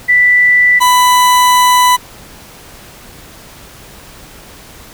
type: tone pair in turn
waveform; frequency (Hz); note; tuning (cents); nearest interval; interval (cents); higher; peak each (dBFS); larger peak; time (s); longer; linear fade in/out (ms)
sine / 40% pulse; 1975.5 / 994.3; B6 / B5; 0 / +11; octave; 1189; first; -5 / -5; neither; 0.08-0.8 / 0.8-1.97; second; 20
effects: pink hiss -36 dBFS RMS until 4.93 s